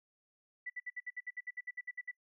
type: tone bursts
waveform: sine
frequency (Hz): 1975.5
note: B6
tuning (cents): 0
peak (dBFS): -38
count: 15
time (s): 0.66-2.114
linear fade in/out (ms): 10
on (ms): 40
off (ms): 61
effects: noise-tail reverb RT60 0.1 s tail -24 dB re dry